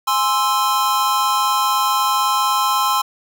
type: chord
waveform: square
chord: Ab augmented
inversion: none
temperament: equal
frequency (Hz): 830.6 / 1046.5 / 1318.5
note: Ab5 / C6 / E6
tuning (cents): 0 / 0 / 0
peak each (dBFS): -23 / -18 / -22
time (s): 0.07-3.02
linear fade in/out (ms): 10
effects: none